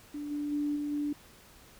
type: tone with level steps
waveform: sine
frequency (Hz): 292.8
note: D4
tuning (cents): -5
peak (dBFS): -35 / -31 / -28 / -31 / -29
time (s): 0.14-1.13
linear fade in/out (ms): 5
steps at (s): 0.3 / 0.51 / 0.75 / 0.91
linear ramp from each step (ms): 20
effects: pink hiss -56 dBFS RMS until 1.79 s